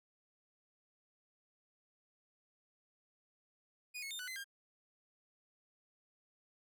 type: tone with pitch steps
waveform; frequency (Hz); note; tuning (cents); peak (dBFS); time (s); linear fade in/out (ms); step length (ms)
sawtooth; 2468 / 2190 / 3625 / 1487 / 2048 / 1608; D#7 / C#7 / A#7 / F#6 / C7 / G6; -15 / -22 / -49 / +8 / -38 / +44; -39; 3.94-4.444; 20; 84
effects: none